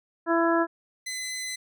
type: harmonic tone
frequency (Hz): 334.1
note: E4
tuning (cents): +23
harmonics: 1 / 2 / 3 / 4 / 5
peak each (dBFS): -23 / -26 / -28 / -29 / -30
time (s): 0.26-0.67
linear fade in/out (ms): 50
type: tone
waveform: 15% pulse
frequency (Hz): 2026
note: B6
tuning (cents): +44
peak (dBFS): -25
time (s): 1.06-1.56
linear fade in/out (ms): 10
effects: none

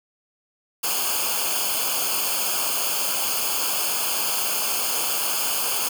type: noise with comb filter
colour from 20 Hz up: white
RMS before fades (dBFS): -24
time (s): 0.83-5.89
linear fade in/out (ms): 10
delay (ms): 0.52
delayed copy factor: -0.9
effects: none

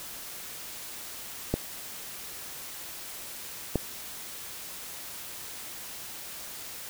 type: clicks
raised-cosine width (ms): 2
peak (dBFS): -11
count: 2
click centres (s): 1.54 / 3.757
effects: white hiss -41 dBFS RMS until 6.89 s

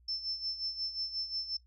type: tone with tremolo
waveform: sine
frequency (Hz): 5310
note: E8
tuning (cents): +12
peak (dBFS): -31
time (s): 0.08-1.57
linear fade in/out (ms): 5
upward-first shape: sine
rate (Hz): 5.6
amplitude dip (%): 70
effects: noise-tail reverb RT60 0.1 s tail -18 dB re dry + added 60 Hz sine -60 dBFS peak until 1.66 s

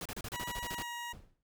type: noise bursts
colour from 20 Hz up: pink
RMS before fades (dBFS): -41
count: 11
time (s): 0.01-0.825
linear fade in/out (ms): 2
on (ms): 45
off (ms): 32
type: tone with pitch glide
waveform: 20% pulse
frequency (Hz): 968 to 951.9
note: B5 to A#5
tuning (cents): -35 to +36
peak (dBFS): -34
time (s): 0.33-1.13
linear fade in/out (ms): 10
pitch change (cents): -29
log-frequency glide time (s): 0.46-0.88
type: noise with exponential decay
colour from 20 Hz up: brown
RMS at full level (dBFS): -44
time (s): 1.13-1.43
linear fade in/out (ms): 2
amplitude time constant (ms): 64
effects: none

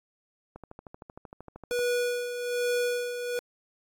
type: click train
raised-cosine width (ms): 1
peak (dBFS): -29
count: 17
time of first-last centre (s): 0.56-1.791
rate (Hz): 13
type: tone with tremolo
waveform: square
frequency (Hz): 487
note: B4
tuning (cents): -24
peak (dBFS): -25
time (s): 1.71-3.39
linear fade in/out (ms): 0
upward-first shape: sine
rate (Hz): 1.2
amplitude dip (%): 60
effects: AAC 64 kbps

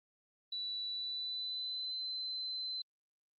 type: tone with pitch glide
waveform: sine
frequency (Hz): 3951 to 4060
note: B7 to B7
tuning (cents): 0 to +47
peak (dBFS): -37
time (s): 0.52-2.82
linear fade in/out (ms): 5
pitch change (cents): +47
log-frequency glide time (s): 0.91-2.07
effects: Opus 48 kbps

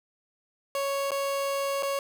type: tone with dropouts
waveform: 30% pulse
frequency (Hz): 554.4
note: C#5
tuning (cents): 0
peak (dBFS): -24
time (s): 0.75-1.99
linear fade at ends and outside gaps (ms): 1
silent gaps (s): 1.107-1.117 / 1.825-1.831
effects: none

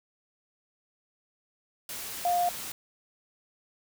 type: tone in noise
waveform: sine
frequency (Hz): 706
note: F5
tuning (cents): +19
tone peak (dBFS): -23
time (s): 2.25-2.49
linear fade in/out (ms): 2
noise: white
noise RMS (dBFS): -38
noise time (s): 1.89-2.72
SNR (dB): +12
effects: none

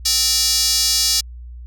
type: tone with high-pass filter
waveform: square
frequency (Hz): 260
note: C4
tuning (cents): -11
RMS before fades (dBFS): -17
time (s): 0.05-1.21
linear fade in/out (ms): 10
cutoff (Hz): 5000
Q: 2.9
effects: added 60 Hz sine -32 dBFS peak until 1.66 s

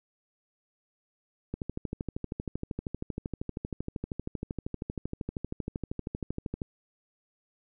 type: click train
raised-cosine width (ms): 3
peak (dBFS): -20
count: 66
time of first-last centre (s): 1.54-6.618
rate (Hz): 12.8
effects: none

